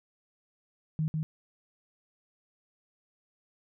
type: tone with echo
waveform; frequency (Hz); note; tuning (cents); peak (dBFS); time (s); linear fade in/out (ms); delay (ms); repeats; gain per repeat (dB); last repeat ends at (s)
sine; 156.5; D#3; +10; -26; 0.99-1.08; 0; 150; 1; -2; 1.23
effects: none